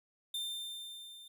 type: tone with level ramp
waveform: 45% pulse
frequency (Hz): 3590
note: A7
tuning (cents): +34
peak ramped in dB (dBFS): -35 to -51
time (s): 0.34-1.28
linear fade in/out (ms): 5
effects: none